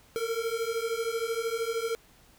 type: beating tone pair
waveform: square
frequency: 450.1 / 463.1 Hz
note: A4 / A#4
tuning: +39 / -11 cents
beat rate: 13 Hz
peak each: -33 / -32 dBFS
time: 0.16-1.95 s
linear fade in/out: 0 ms
effects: pink hiss -59 dBFS RMS until 2.38 s